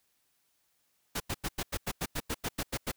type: noise bursts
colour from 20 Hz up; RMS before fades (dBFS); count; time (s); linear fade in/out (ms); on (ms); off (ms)
pink; -33; 13; 1.15-2.918; 10; 52; 91
effects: white hiss -74 dBFS RMS until 2.96 s